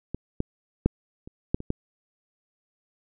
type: clicks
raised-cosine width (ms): 3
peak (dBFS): -17 / -12 / -6 / -28 / -9 / -23 / -12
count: 7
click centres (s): 0.146 / 0.404 / 0.86 / 1.275 / 1.545 / 1.604 / 1.704
effects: none